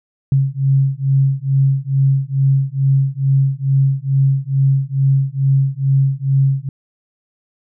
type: beating tone pair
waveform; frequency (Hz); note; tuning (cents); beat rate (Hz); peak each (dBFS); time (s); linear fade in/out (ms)
sine; 135 / 137.3; C#3 / C#3; -45 / -16; 2.3; -15; 0.32-6.69; 2
effects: none